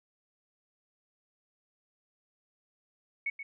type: tone with echo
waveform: sine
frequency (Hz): 2217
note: C#7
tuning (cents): 0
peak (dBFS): -29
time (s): 3.26-3.3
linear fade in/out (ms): 5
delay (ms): 130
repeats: 1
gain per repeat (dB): -9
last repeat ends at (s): 3.43
effects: none